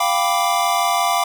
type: chord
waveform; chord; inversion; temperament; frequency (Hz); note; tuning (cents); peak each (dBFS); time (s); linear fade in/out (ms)
square; G dominant seventh; third; equal; 698.5 / 784 / 987.8 / 1174.7; F5 / G5 / B5 / D6; 0 / 0 / 0 / 0; -21 / -23 / -24 / -22; 0-1.24; 5
effects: none